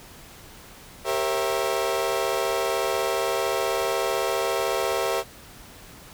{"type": "chord", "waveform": "30% pulse", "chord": "G diminished seventh", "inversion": "none", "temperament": "equal with one note detuned", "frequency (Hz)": [392, 466.2, 542, 659.3], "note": ["G4", "Bb4", "Db5", "Fb5"], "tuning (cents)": [0, 0, -39, 0], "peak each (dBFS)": -26, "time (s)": [1.04, 5.24], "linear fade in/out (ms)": 50, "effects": ["pink hiss -46 dBFS RMS until 6.13 s"]}